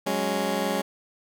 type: chord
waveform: 15% pulse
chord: F# suspended second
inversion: none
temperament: just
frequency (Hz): 185 / 208.1 / 277.5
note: F#3 / G#3 / C#4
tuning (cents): 0 / +4 / +2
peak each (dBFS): -24 / -22 / -24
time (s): 0.06-0.82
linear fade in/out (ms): 10
effects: none